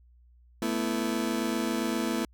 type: chord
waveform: 35% pulse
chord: A suspended second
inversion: none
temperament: just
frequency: 220 / 247.5 / 330 Hz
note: A3 / B3 / E4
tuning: 0 / +4 / +2 cents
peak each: -30 dBFS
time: 0.62-2.25 s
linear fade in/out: 2 ms
effects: added 60 Hz sine -55 dBFS peak until 2.33 s